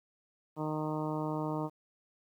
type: harmonic tone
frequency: 154.1 Hz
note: D#3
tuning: 16 cents flat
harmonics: 1 / 2 / 3 / 4 / 5 / 6 / 7 / 8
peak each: -37 / -36 / -41 / -41 / -45 / -41 / -45 / -48 dBFS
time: 0.56-1.7 s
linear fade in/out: 50 ms
effects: 11-bit